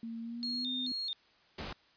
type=tone with pitch glide; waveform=sine; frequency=228.9 to 252.5 Hz; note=A#3 to B3; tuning=-31 to +39 cents; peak=-38 dBFS; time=0.03-0.92 s; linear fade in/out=2 ms; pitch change=+170 cents; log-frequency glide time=0.21-0.7 s
type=tone with vibrato; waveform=sine; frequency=3951 Hz; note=B7; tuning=in tune; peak=-34 dBFS; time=0.43-1.13 s; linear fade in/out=0 ms; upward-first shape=square; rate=2.3 Hz; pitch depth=140 cents each way
type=noise; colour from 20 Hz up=pink; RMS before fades=-41 dBFS; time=1.58-1.73 s; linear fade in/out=5 ms
effects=white hiss -65 dBFS RMS until 1.96 s + resampled to 11025 Hz